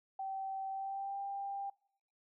sine tone with pitch glide, 773 to 793.8 Hz, G5 to G5, -24 to +22 cents, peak -37 dBFS, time 0.19-1.7 s, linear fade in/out 5 ms, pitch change +46 cents, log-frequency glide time 0.7-1.19 s, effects noise-tail reverb RT60 0.7 s tail -25 dB re dry

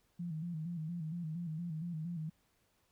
sine tone with vibrato, 164.81 Hz, E3, in tune, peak -37 dBFS, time 0.19-2.3 s, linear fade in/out 10 ms, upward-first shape square, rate 4.3 Hz, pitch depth 87 cents each way, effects pink hiss -75 dBFS RMS until 2.91 s

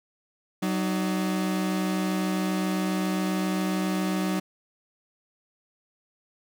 40% pulse tone pair together, 187.8 / 308.1 Hz, F#3 / D#4, +26 / -17 cents, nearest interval major sixth, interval 857 cents, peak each -25 / -29 dBFS, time 0.62-4.4 s, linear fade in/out 10 ms, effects none

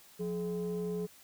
sine tone pair together, 177.9 / 424.1 Hz, F3 / G#4, +32 / +36 cents, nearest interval octave + minor third, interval 1504 cents, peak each -34 / -33 dBFS, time 0.19-1.07 s, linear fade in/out 20 ms, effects tanh soft clip ceiling -29 dBFS + white hiss -58 dBFS RMS until 1.23 s

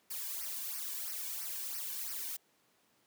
blue noise with flanger, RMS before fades -40 dBFS, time 0.1-2.37 s, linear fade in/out 10 ms, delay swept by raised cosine 0.27 to 1.57 ms, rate 3 Hz, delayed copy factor -0.8, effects pink hiss -71 dBFS RMS until 3.06 s + high-pass 200 Hz 12 dB/octave

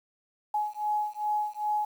sine beating tone pair, 841 / 843.5 Hz, G#5 / G#5, +22 / +27 cents, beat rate 2.5 Hz, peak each -30 dBFS, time 0.54-1.85 s, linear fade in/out 5 ms, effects 9-bit

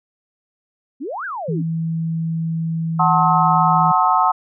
sine exponential two-way sweep, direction up then down, 237.8 to 1661.2 to 247 Hz, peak -24 dBFS, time 1-1.63 s, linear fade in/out 20 ms, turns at 1.25 s
sine tone, 163.4 Hz, E3, 15 cents flat, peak -19 dBFS, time 1.48-3.92 s, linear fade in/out 10 ms
sine chord, F# diminished seventh, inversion none, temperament just, 740 / 888 / 1065.6 / 1278.7 Hz, F#5 / A5 / C6 / Eb6, 0 / +16 / +31 / +47 cents, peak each -18 dBFS, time 2.99-4.32 s, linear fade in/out 10 ms
effects none

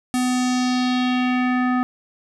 square tone with low-pass filter sweep, 251.1 Hz, B3, 29 cents sharp, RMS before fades -20 dBFS, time 0.14-1.83 s, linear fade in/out 0 ms, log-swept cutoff 10000 to 1400 Hz, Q 2.2, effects none

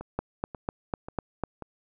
two click trains, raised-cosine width 1 ms, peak -14 / -24 dBFS, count 6 / 4, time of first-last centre 0.19-1.437 / 0.01-1.623 s, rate 4.01 / 1.86 Hz, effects none

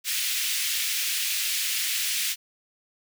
pink high-pass noise, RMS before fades -27 dBFS, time 0.04-2.36 s, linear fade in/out 50 ms, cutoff 2200 Hz, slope 24 dB/octave, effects none

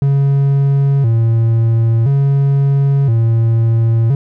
triangle tone with vibrato, 126 Hz, B2, 35 cents sharp, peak -7 dBFS, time 0.02-4.15 s, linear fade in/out 2 ms, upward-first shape square, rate 0.49 Hz, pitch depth 170 cents each way, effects none

